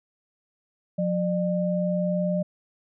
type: tone pair together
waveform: sine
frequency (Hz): 179.34 / 602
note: F3 / D5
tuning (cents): +46 / +43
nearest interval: octave + major sixth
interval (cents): 2097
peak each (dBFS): -24 / -26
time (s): 0.98-2.43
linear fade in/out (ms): 10
effects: none